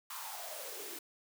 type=noise with high-pass filter sweep; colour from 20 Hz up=white; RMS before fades=-44 dBFS; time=0.1-0.99 s; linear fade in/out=5 ms; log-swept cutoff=1100 to 320 Hz; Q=7.3; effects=none